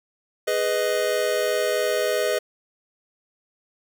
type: chord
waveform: square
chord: G# minor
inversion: none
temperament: just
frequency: 415.3 / 498.4 / 623 Hz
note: G#4 / B4 / D#5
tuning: 0 / +16 / +2 cents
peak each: -27 / -26 / -25 dBFS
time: 0.47-2.39 s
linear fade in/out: 10 ms
effects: none